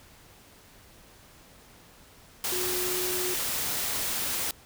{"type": "tone in noise", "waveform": "sine", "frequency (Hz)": 363.4, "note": "F#4", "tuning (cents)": -31, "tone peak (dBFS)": -32, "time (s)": [2.52, 3.34], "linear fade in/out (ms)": 2, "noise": "white", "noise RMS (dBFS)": -30, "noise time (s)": [2.44, 4.51], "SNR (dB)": -5, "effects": ["pink hiss -54 dBFS RMS until 4.65 s"]}